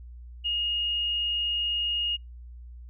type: tone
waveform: sine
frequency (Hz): 2858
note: F7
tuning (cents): +39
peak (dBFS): -25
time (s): 0.44-2.17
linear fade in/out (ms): 20
effects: noise-tail reverb RT60 0.2 s tail -26 dB re dry + added 60 Hz sine -41 dBFS peak until 2.89 s